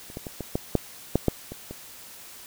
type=clicks; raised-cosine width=2 ms; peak=-30 / -20 / -21 / -18 / -11 / -6 / -6 / -6 / -22 / -22 dBFS; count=10; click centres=0.101 / 0.171 / 0.268 / 0.407 / 0.555 / 0.753 / 1.156 / 1.283 / 1.52 / 1.71 s; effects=white hiss -45 dBFS RMS until 2.46 s